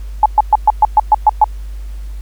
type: tone bursts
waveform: sine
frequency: 853 Hz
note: G#5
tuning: 46 cents sharp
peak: -3 dBFS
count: 9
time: 0.23-1.442 s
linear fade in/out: 2 ms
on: 28 ms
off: 120 ms
effects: added 50 Hz sine -23 dBFS peak until 2.21 s + pink hiss -47 dBFS RMS until 2.21 s